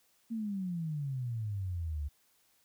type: exponential sweep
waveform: sine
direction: down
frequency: 233.1 to 70 Hz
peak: -33 dBFS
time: 0.3-2.09 s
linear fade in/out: 20 ms
effects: white hiss -70 dBFS RMS until 2.64 s